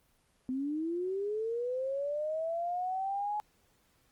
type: linear sweep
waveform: sine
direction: up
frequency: 251.8 to 846 Hz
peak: -31 dBFS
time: 0.49-3.4 s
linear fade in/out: 0 ms
effects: pink hiss -70 dBFS RMS until 4.11 s + Opus 24 kbps